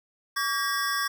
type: tone cluster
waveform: square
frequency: 1140 / 1612 / 1907 / 5400 Hz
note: C#6 / G6 / A#6 / E8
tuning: +48 / +48 / +39 / +41 cents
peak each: -30 / -30 / -35 / -34 dBFS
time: 0.36-1.08 s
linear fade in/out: 10 ms
effects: none